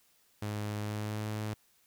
sawtooth tone with pitch glide, 104.8 to 107.06 Hz, G#2 to A2, +16 to -47 cents, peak -30 dBFS, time 0.42-1.54 s, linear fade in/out 5 ms, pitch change +37 cents, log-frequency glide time 0.79-1.25 s, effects white hiss -68 dBFS RMS until 1.86 s

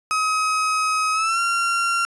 35% pulse tone with pitch glide, 1269 to 1375.9 Hz, D#6 to F6, +34 to -26 cents, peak -17 dBFS, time 0.11-2.05 s, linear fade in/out 0 ms, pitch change +140 cents, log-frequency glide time 1.13-1.4 s, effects resampled to 24000 Hz

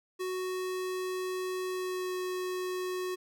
square tone with pitch glide, 370 to 367 Hz, F#4 to F#4, 0 to -14 cents, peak -33 dBFS, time 0.19-3.16 s, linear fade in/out 20 ms, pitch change -14 cents, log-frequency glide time 1.66-2.13 s, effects none

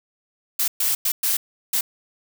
blue noise bursts at uneven times, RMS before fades -21 dBFS, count 5, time 0.59-0.68 / 0.8-0.95 / 1.05-1.12 / 1.23-1.37 / 1.73-1.81 s, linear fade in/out 5 ms, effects none

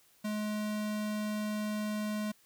square tone, 211.6 Hz, G#3, 33 cents sharp, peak -33 dBFS, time 0.24-2.32 s, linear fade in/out 10 ms, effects white hiss -65 dBFS RMS until 2.45 s

